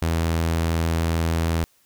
sawtooth tone, 82.41 Hz, E2, in tune, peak -16 dBFS, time 0.02-1.64 s, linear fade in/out 0 ms, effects white hiss -61 dBFS RMS until 1.85 s

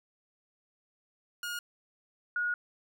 sawtooth / sine tone pair in turn, 1431 / 1446 Hz, F6 / F#6, +42 / -40 cents, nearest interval unison, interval 18 cents, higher second, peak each -31 / -28 dBFS, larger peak second, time 1.43-1.59 / 2.36-2.54 s, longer second, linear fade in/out 2 ms, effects none

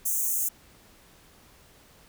white high-pass noise, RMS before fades -27 dBFS, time 0.05-0.49 s, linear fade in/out 10 ms, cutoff 6100 Hz, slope 96 dB/octave, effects pink hiss -56 dBFS RMS until 2.08 s

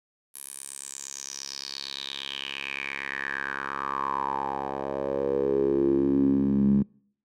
10% pulse tone with band-pass filter sweep, 68.7 Hz, C#2, 15 cents flat, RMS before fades -28 dBFS, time 0.34-6.83 s, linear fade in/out 10 ms, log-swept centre 11000 to 190 Hz, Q 5.9, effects noise-tail reverb RT60 0.6 s tail -26 dB re dry

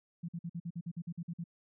sine tone bursts, 170 Hz, F3, 46 cents flat, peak -36 dBFS, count 12, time 0.23-1.441 s, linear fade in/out 10 ms, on 56 ms, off 49 ms, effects none

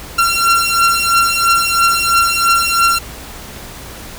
sawtooth beating tone pair, 1367 / 1370 Hz, F6 / F6, -37 / -34 cents, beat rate 3 Hz, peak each -10 dBFS, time 0.18-2.99 s, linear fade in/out 10 ms, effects added 60 Hz sine -37 dBFS peak until 4.18 s + pink hiss -32 dBFS RMS until 4.18 s

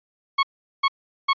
sawtooth tone bursts, 1100 Hz, C#6, 14 cents flat, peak -12 dBFS, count 3, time 0.38-1.333 s, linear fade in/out 10 ms, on 51 ms, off 400 ms, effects resampled to 11025 Hz

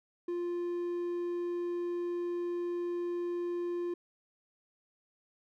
triangle tone, 349.2 Hz, F4, in tune, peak -30 dBFS, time 0.28-3.94 s, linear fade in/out 5 ms, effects none

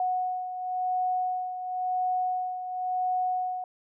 sine beating tone pair, 735 / 735.95 Hz, F#5 / F#5, -12 / -9 cents, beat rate 0.95 Hz, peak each -27 / -34 dBFS, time 0-3.64 s, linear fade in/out 2 ms, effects none

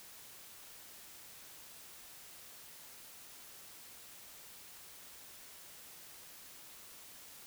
silence, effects white hiss -54 dBFS RMS until 7.46 s

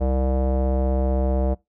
square tone with low-pass filter, 65.41 Hz, C2, in tune, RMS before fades -21 dBFS, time 0-1.55 s, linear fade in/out 20 ms, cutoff 610 Hz, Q 3.7, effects noise-tail reverb RT60 0.2 s tail -23 dB re dry

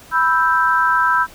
sine chord, E minor, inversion second, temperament equal, 987.8 / 1318.5 / 1568 Hz, B5 / E6 / G6, 0 / 0 / 0 cents, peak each -17 dBFS, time 0.11-1.27 s, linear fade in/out 50 ms, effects pink hiss -43 dBFS RMS until 1.34 s

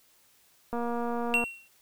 click train, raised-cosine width 1 ms, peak -20 dBFS, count 169, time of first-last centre 0.73-1.439 s, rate 237 Hz
triangle tone with exponential decay, 2732 Hz, F7, 39 cents flat, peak -18 dBFS, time 1.34-1.68 s, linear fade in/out 0 ms, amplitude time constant 73 ms
effects white hiss -63 dBFS RMS until 1.81 s

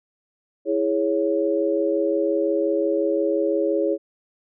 sine chord, C# minor, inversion first, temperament equal, 329.6 / 415.3 / 554.4 Hz, E4 / G#4 / C#5, 0 / 0 / 0 cents, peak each -23 dBFS, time 0.65-3.98 s, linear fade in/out 50 ms, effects none

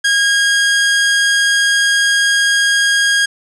sawtooth tone, 1631 Hz, G#6, 32 cents flat, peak -7 dBFS, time 0.04-3.26 s, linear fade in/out 10 ms, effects resampled to 22050 Hz + 7-bit

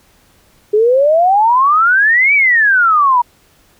sine exponential two-way sweep, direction up then down, 410 to 2334 to 942 Hz, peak -7 dBFS, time 0.73-3.22 s, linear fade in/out 10 ms, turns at 2.34 s, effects pink hiss -51 dBFS RMS until 3.79 s

